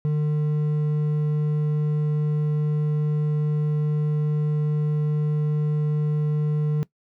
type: tone with hard clipping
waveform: sine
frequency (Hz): 150.4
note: D3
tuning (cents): +42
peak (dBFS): -21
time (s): 0.05-6.83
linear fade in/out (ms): 0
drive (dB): 5
effects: noise-tail reverb RT60 0.1 s tail -20 dB re dry